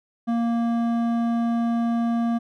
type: tone with hard clipping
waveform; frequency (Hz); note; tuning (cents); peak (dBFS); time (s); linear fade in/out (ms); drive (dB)
triangle; 233.1; A#3; 0; -22; 0.27-2.39; 20; 14
effects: none